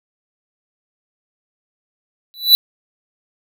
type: tone with exponential growth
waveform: square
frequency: 3966 Hz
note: B7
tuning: 7 cents sharp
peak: -3 dBFS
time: 2.34-2.55 s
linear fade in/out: 0 ms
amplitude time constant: 45 ms
effects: none